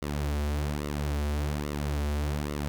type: tone with flanger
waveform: sawtooth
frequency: 73.3 Hz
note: D2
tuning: 3 cents flat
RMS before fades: -30 dBFS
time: 0.02-2.68 s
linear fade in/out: 0 ms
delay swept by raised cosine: 1.2 to 6.6 ms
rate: 1.2 Hz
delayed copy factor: -0.7
effects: none